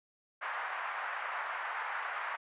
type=band-pass noise; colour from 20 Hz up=white; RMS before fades=-38 dBFS; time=0.41-2.37 s; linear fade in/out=20 ms; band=770 to 1800 Hz; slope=24 dB/octave; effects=resampled to 8000 Hz